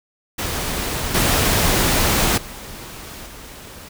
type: noise with level steps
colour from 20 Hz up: pink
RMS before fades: -24 / -17 / -35 / -38 dBFS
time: 0.38-3.89 s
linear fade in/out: 10 ms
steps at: 1.14 / 2.37 / 3.26 s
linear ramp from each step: 10 ms
effects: none